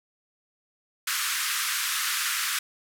pink band-pass noise, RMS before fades -28 dBFS, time 1.07-2.59 s, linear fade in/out 5 ms, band 1200 to 15000 Hz, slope 48 dB/octave, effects none

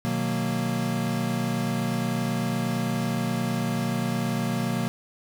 square chord, B major seventh, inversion none, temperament equal with one note detuned, 124.62 / 155.56 / 185 / 233.1 Hz, B2 / D#3 / F#3 / A#3, +16 / 0 / 0 / 0 cents, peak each -31 / -34 / -31 / -29 dBFS, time 0.05-4.88 s, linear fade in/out 0 ms, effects none

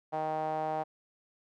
sawtooth tone with band-pass filter, 156.2 Hz, D#3, 7 cents sharp, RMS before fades -33 dBFS, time 0.12-0.84 s, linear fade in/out 20 ms, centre 740 Hz, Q 5.3, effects none

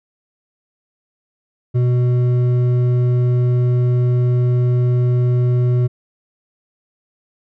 sine tone with hard clipping, 123.5 Hz, B2, in tune, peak -14 dBFS, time 1.74-5.88 s, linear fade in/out 20 ms, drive 7 dB, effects none

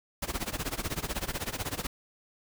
pink noise with tremolo, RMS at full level -31 dBFS, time 0.22-1.87 s, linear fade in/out 5 ms, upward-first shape sine, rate 16 Hz, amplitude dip 90%, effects none

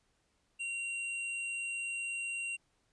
square tone, 2756 Hz, F7, 24 cents flat, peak -36 dBFS, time 0.59-2.57 s, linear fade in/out 20 ms, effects pink hiss -75 dBFS RMS until 2.92 s + resampled to 22050 Hz

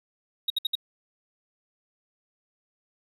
triangle tone bursts, 3778 Hz, A#7, 22 cents sharp, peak -21 dBFS, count 4, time 0.48-0.754 s, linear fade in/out 5 ms, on 22 ms, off 62 ms, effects none

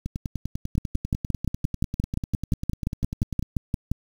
two click trains, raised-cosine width 5 ms, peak -16 / -11 dBFS, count 35 / 19, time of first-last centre 0.06-3.426 / 0.78-3.916 s, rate 10.1 / 5.74 Hz, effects 7-bit

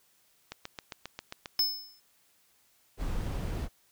click train, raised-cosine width 0.2 ms, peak -21 dBFS, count 9, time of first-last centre 0.52-1.592 s, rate 7.46 Hz
square tone with exponential decay, 5220 Hz, E8, 18 cents flat, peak -22 dBFS, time 1.59-2 s, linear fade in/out 5 ms, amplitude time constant 89 ms
brown noise, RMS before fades -33 dBFS, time 2.97-3.69 s, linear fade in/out 50 ms
effects white hiss -67 dBFS RMS until 3.91 s

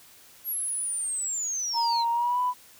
sine linear sweep, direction down, 11720 to 3902 Hz, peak -27 dBFS, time 0.44-2.05 s, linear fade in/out 50 ms
sine tone with pitch glide, 932.3 to 993.5 Hz, A#5 to B5, 0 to +10 cents, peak -22 dBFS, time 1.73-2.54 s, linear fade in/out 50 ms, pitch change +110 cents, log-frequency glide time 2.11-2.4 s
effects tanh soft clip ceiling -16 dBFS + white hiss -53 dBFS RMS until 2.79 s

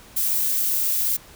violet noise, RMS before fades -22 dBFS, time 0.16-1.17 s, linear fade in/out 10 ms, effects pink hiss -47 dBFS RMS until 1.35 s

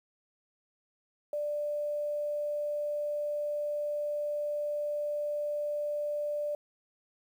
sine tone, 590 Hz, D5, 8 cents sharp, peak -30 dBFS, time 1.33-6.55 s, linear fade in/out 2 ms, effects 10-bit

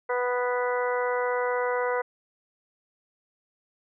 harmonic tone, 246.9 Hz, B3, in tune, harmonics 2 / 3 / 4 / 5 / 6 / 7 / 8, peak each -26 / -35 / -31 / -36 / -34 / -46 / -36 dBFS, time 0.09-2.02 s, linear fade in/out 10 ms, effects none

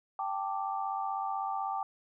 sine chord, G suspended second, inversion none, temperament equal, 784 / 880 / 1174.7 Hz, G5 / A5 / D6, 0 / 0 / 0 cents, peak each -34 / -37 / -37 dBFS, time 0.19-1.83 s, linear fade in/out 2 ms, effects none

